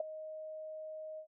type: tone with ADSR envelope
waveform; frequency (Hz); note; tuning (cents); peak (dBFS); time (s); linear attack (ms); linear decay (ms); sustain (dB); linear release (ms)
sine; 625; D#5; +8; -28; 0-1.27; 4; 11; -14; 85
effects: none